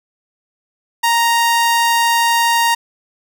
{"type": "tone", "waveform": "sawtooth", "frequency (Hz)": 932.3, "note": "A#5", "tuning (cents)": 0, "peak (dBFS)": -8, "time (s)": [1.03, 2.75], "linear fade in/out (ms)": 10, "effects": []}